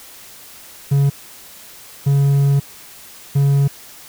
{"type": "tone bursts at uneven times", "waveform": "triangle", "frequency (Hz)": 140, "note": "C#3", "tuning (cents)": 18, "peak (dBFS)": -9, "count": 3, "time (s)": [[0.91, 1.1], [2.06, 2.6], [3.35, 3.68]], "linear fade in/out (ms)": 10, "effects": ["white hiss -40 dBFS RMS until 4.08 s"]}